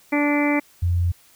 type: harmonic tone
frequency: 291.7 Hz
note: D4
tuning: 12 cents flat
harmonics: 1 / 2 / 3 / 4 / 5 / 6 / 7 / 8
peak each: -19 / -26 / -28 / -33 / -37 / -36 / -26 / -28 dBFS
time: 0.12-0.6 s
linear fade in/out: 10 ms
type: tone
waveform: sine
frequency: 87.31 Hz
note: F2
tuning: in tune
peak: -17 dBFS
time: 0.82-1.12 s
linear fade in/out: 10 ms
effects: white hiss -54 dBFS RMS until 1.35 s